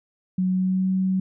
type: tone with pitch glide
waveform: sine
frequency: 185 to 188.23 Hz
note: F#3 to F#3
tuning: 0 to +30 cents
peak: -19 dBFS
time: 0.38-1.2 s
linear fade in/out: 5 ms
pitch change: +30 cents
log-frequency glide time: 0.49-0.89 s
effects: none

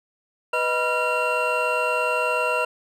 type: tone cluster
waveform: triangle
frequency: 494.2 / 624 / 977 / 1377 / 2744 Hz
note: B4 / D#5 / B5 / F6 / F7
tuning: +1 / +5 / -19 / -25 / -31 cents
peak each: -25 dBFS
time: 0.53-2.65 s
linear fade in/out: 5 ms
effects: none

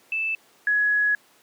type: tone pair in turn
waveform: sine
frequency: 2637 / 1679.5 Hz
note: E7 / G#6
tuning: 0 / +19 cents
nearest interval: minor sixth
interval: 781 cents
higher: first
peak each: -23 / -18 dBFS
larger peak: second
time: 0.12-0.35 / 0.67-1.15 s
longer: second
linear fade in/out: 2 ms
effects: pink hiss -57 dBFS RMS until 1.42 s + high-pass 300 Hz 12 dB/octave

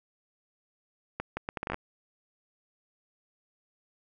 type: accelerating click train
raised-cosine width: 0.5 ms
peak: -17 dBFS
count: 10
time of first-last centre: 1.2-1.744 s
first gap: 170 ms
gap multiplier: 0.7
effects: none

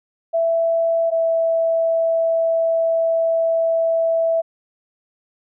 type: tone pair in turn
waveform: sine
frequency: 663 / 658.4 Hz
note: E5 / E5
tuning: +10 / -2 cents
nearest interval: unison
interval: 12 cents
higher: first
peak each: -15 dBFS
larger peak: neither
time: 0.33-1.11 / 1.11-4.42 s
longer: second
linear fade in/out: 20 ms
effects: none

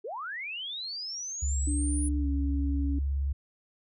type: linear sweep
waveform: sine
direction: up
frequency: 370 to 9950 Hz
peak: -34 dBFS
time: 0.04-2.09 s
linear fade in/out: 10 ms
type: tone with vibrato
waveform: sine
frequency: 69.3 Hz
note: C#2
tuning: in tune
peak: -26 dBFS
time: 1.42-3.33 s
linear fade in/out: 10 ms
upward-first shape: triangle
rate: 19 Hz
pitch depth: 52 cents each way
type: tone with pitch glide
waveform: sine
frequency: 293.7 to 280.8 Hz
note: D4 to C#4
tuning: 0 to +22 cents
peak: -31 dBFS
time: 1.67-2.99 s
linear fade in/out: 5 ms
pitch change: -78 cents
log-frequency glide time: 2.19-2.28 s
effects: none

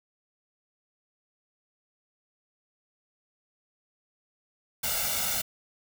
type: noise with comb filter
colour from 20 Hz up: white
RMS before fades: -29 dBFS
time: 4.83-5.42 s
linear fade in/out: 10 ms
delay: 1.4 ms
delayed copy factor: +0.8
effects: none

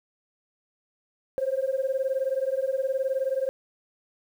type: beating tone pair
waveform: sine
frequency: 522 / 541 Hz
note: C5 / C#5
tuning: -4 / -42 cents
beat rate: 19 Hz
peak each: -26 dBFS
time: 1.38-3.49 s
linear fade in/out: 0 ms
effects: tanh soft clip ceiling -18 dBFS + 9-bit

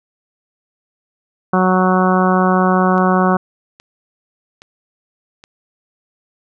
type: harmonic tone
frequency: 185 Hz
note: F#3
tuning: in tune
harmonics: 1 / 2 / 3 / 4 / 5 / 6 / 7 / 8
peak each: -14 / -19 / -21 / -19 / -23 / -19 / -22 / -24 dBFS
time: 1.53-3.37 s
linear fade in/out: 5 ms
type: click train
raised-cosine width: 0.2 ms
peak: -22 dBFS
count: 4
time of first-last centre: 2.98-5.439 s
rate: 1.22 Hz
effects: none

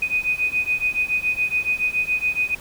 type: beating tone pair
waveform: sine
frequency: 2489 / 2496.1 Hz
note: D#7 / D#7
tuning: 0 / +5 cents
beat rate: 7.1 Hz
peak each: -23 / -22 dBFS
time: 0.02-2.55 s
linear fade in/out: 5 ms
effects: pink hiss -42 dBFS RMS until 2.6 s

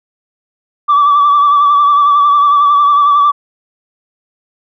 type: tone with vibrato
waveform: sine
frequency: 1158 Hz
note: D6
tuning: 25 cents flat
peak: -4 dBFS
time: 0.88-3.32 s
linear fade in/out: 20 ms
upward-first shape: sine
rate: 11 Hz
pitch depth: 41 cents each way
effects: tanh soft clip ceiling -3 dBFS

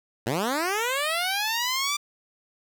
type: linear sweep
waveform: 10% pulse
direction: up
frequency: 103.83 to 1187 Hz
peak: -16 dBFS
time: 0.26-1.97 s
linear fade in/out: 10 ms
effects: none

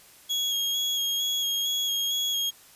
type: tone with vibrato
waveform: 35% pulse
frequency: 3300 Hz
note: G#7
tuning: 12 cents flat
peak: -23 dBFS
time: 0.29-2.51 s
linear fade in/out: 20 ms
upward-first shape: square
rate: 2.2 Hz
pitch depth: 18 cents each way
effects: white hiss -53 dBFS RMS until 2.75 s + resampled to 32000 Hz

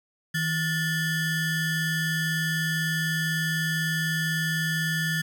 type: ring-modulated tone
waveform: square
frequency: 799 Hz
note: G5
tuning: 33 cents sharp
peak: -22 dBFS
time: 0.34-5.22 s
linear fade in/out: 10 ms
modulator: 959 Hz
effects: 9-bit

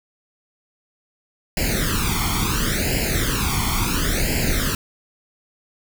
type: noise with flanger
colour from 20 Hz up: pink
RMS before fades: -21 dBFS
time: 1.57-4.75 s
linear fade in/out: 2 ms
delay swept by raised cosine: 0.41 to 0.92 ms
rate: 0.72 Hz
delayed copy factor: +0.95
effects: none

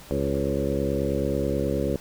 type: harmonic tone with a mistuned harmonic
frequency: 69.3 Hz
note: C#2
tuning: in tune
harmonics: 1 / 2 / 3 / 4 / 5 / 6 / 7 / 8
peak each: -31 / -31 / -31 / -31 / -31 / -31 / -31 / -31 dBFS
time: 0.11-1.96 s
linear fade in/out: 0 ms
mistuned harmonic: 7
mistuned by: +31 cents
effects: pink hiss -46 dBFS RMS until 2 s

